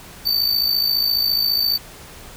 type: tone with amplitude modulation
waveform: square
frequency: 4569 Hz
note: D8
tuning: 48 cents flat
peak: -14 dBFS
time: 0.25-1.78 s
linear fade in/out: 20 ms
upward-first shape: sine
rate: 54.6 Hz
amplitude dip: 65%
effects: pink hiss -40 dBFS RMS until 2.36 s